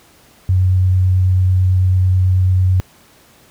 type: tone with vibrato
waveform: sine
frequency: 92.5 Hz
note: F#2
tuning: in tune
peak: -9 dBFS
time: 0.49-2.8 s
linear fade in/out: 0 ms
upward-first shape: sine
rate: 9.1 Hz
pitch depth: 9 cents each way
effects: pink hiss -48 dBFS RMS until 3.5 s + high-pass 60 Hz 12 dB/octave